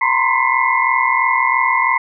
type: tone cluster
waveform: sine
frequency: 927 / 1013 / 1056 / 2001 / 2128 Hz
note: A#5 / B5 / C6 / B6 / C7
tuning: -10 / +44 / +16 / +22 / +29 cents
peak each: -19 dBFS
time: 0.01-1.98 s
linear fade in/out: 5 ms
effects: none